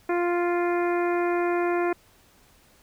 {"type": "harmonic tone", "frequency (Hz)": 349.2, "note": "F4", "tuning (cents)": 0, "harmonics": [1, 2, 3, 4, 5, 6, 7], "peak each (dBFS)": [-23, -29, -33, -35, -37, -39, -40], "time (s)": [0.09, 1.93], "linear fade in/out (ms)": 5, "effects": ["pink hiss -58 dBFS RMS until 2.82 s"]}